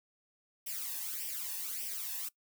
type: noise with flanger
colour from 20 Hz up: blue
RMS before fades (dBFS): -39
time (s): 0.66-2.29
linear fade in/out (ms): 10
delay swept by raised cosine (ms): 0.36 to 1.15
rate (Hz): 1.7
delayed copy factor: +0.75
effects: noise-tail reverb RT60 0.1 s tail -21 dB re dry